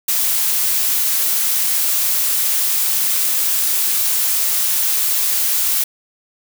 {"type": "noise", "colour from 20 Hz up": "blue", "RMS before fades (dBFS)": -17, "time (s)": [0.08, 5.84], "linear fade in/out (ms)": 5, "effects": []}